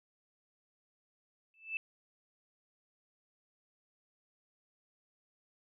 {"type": "tone with exponential growth", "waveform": "sine", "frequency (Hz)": 2637, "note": "E7", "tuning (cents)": 0, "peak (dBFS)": -30, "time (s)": [1.54, 1.77], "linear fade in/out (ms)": 1, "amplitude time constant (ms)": 50, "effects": []}